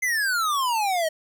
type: exponential sweep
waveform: square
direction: down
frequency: 2093 to 619 Hz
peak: -22 dBFS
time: 0.02-1.09 s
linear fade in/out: 10 ms
effects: none